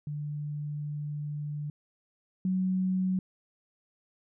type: tone pair in turn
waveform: sine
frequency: 147.8 / 186.25 Hz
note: D3 / F#3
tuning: +11 / +12 cents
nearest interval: major third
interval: 401 cents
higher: second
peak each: -32 / -25 dBFS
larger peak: second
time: 0.07-1.7 / 2.45-3.19 s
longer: first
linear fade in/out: 2 ms
effects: none